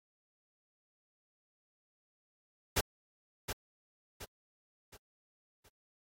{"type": "noise with echo", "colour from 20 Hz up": "pink", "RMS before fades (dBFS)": -29, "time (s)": [2.76, 2.81], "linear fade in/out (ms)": 10, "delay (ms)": 720, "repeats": 4, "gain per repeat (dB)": -8, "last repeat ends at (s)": 5.69, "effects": ["AAC 48 kbps"]}